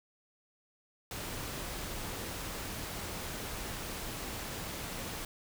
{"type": "noise", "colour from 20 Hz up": "pink", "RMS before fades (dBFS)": -40, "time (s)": [1.11, 5.25], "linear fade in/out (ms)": 2, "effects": []}